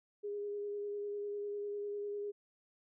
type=tone with vibrato; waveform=sine; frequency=410 Hz; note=G#4; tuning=22 cents flat; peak=-37 dBFS; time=0.23-2.32 s; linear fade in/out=20 ms; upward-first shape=square; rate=10 Hz; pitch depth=12 cents each way; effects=none